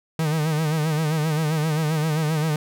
45% pulse tone with vibrato, 155.56 Hz, D#3, in tune, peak -20 dBFS, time 0.19-2.56 s, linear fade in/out 2 ms, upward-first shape sine, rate 7.6 Hz, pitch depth 76 cents each way, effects none

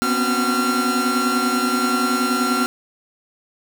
45% pulse tone cluster, 245.3 / 255.7 / 274.9 / 367 / 1373 Hz, B3 / C4 / C#4 / F#4 / F6, -12 / -40 / -14 / -14 / -30 cents, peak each -23 / -25 / -28 / -28 / -21 dBFS, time 0.02-2.66 s, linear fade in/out 0 ms, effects none

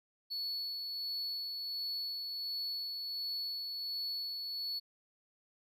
triangle tone with tremolo, 4414 Hz, C#8, 8 cents flat, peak -34 dBFS, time 0.3-4.8 s, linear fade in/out 20 ms, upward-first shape sine, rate 1.4 Hz, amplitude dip 30%, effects none

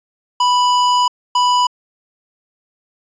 square tone pair in turn, 987.8 / 987.8 Hz, B5 / B5, 0 / 0 cents, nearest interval unison, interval 0 cents, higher neither, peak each -12 dBFS, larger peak neither, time 0.4-1.08 / 1.35-1.67 s, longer first, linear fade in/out 5 ms, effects resampled to 16000 Hz

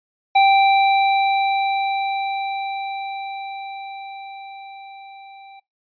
square tone with level ramp, 784 Hz, G5, in tune, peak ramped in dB -11 to -41 dBFS, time 0.35-5.6 s, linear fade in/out 10 ms, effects noise-tail reverb RT60 0.2 s tail -22 dB re dry + resampled to 11025 Hz

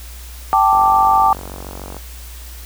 sine chord, G suspended second, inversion none, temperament equal with one note detuned, 780.4 / 880 / 1174.7 Hz, G5 / A5 / D6, -8 / 0 / 0 cents, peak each -14 dBFS, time 0.53-1.33 s, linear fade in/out 0 ms
click train, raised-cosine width 1 ms, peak -17 dBFS, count 59, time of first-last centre 0.73-1.967 s, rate 46.9 Hz
effects added 60 Hz sine -32 dBFS peak until 2.65 s + white hiss -39 dBFS RMS until 2.65 s

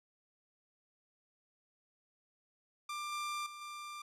sawtooth tone with level steps, 1188 Hz, D6, 20 cents sharp, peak -35 / -33 / -43 / -40 dBFS, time 2.89-4.02 s, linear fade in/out 5 ms, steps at 3.12 / 3.46 / 3.61 s, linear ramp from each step 5 ms, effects low-pass 10000 Hz 12 dB/octave

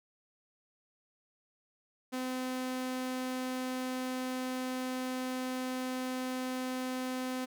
sawtooth tone, 256 Hz, C4, 38 cents flat, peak -30 dBFS, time 2.12-7.46 s, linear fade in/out 20 ms, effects none

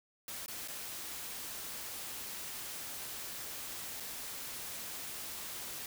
white noise with dropouts, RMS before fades -43 dBFS, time 0.28-5.86 s, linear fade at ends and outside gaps 1 ms, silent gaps 0.461-0.481 / 0.676-0.683 / 4-4.004 s, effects none

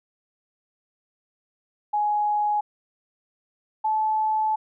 sine tone pair in turn, 836 / 866.8 Hz, G#5 / A5, +11 / -26 cents, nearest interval minor second, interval 63 cents, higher second, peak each -20 dBFS, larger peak neither, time 1.93-2.61 / 3.84-4.56 s, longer second, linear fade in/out 10 ms, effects none

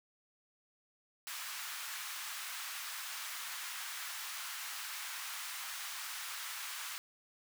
pink high-pass noise, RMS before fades -43 dBFS, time 1.27-6.98 s, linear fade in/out 0 ms, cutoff 1100 Hz, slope 24 dB/octave, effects none

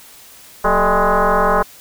sine tone with frequency modulation, 229.2 Hz, A#3, 29 cents flat, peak -11 dBFS, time 0.64-1.63 s, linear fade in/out 10 ms, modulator 207 Hz, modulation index 5.8, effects white hiss -42 dBFS RMS until 1.8 s

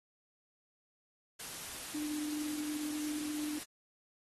sine tone in noise, 300 Hz, D4, 37 cents sharp, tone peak -36 dBFS, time 1.94-3.59 s, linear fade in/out 10 ms, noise white, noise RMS -44 dBFS, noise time 1.39-3.64 s, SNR +5 dB, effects AAC 32 kbps

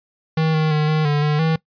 square tone with pitch steps, 159 / 156.4 / 152.3 / 155.3 / 146.9 / 149.7 / 160.6 Hz, D#3 / D#3 / D#3 / D#3 / D3 / D3 / E3, +38 / +9 / -37 / -3 / +1 / +33 / -45 cents, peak -16 dBFS, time 0.37-1.56 s, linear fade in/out 5 ms, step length 170 ms, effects noise-tail reverb RT60 0.1 s tail -21 dB re dry + resampled to 11025 Hz

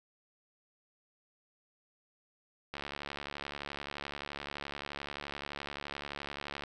click train, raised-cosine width 0.3 ms, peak -23 dBFS, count 280, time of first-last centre 2.74-6.637 s, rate 71.6 Hz, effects none

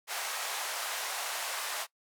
pink band-pass noise, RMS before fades -36 dBFS, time 0.07-1.87 s, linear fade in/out 50 ms, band 660 to 14000 Hz, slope 24 dB/octave, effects noise-tail reverb RT60 0.1 s tail -20 dB re dry

